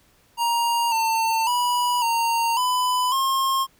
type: tone with pitch steps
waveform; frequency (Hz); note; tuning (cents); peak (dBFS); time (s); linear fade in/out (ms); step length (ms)
square; 938 / 899 / 977 / 924 / 1001 / 1071; A#5 / A5 / B5 / A#5 / B5 / C6; +11 / +37 / -19 / -16 / +23 / +40; -20; 0.37-3.67; 50; 550
effects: pink hiss -59 dBFS RMS until 3.79 s